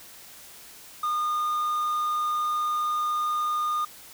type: tone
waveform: triangle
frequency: 1220 Hz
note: D#6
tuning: 34 cents flat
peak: -22 dBFS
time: 1.03-3.85 s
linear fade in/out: 5 ms
effects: white hiss -47 dBFS RMS until 4.13 s